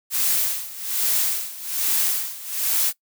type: noise with tremolo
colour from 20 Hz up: blue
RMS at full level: -20 dBFS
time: 0.1-2.93 s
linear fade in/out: 50 ms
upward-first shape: sine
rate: 1.2 Hz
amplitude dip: 85%
effects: noise-tail reverb RT60 0.1 s tail -20 dB re dry